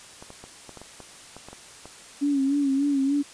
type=clicks; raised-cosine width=1 ms; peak=-27 dBFS; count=11; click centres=0.225 / 0.304 / 0.44 / 0.693 / 0.773 / 0.816 / 1.003 / 1.366 / 1.486 / 1.53 / 1.856 s
type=tone with vibrato; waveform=sine; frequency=278.4 Hz; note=C#4; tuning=8 cents sharp; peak=-20 dBFS; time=2.21-3.23 s; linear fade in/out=20 ms; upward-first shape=sine; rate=3.4 Hz; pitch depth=63 cents each way
effects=white hiss -46 dBFS RMS until 3.33 s + resampled to 22050 Hz